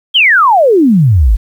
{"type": "exponential sweep", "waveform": "sine", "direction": "down", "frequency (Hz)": [3322, 44.61], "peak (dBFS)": -4, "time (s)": [0.14, 1.37], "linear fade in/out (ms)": 20, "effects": ["7-bit"]}